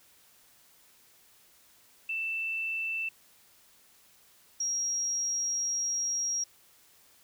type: tone pair in turn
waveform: sine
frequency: 2661 / 5638 Hz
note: E7 / F8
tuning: +16 / +16 cents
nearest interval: octave + minor second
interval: 1300 cents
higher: second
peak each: -30 / -28 dBFS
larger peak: second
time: 2.09-3.09 / 4.6-6.44 s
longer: second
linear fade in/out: 5 ms
effects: white hiss -61 dBFS RMS until 7.23 s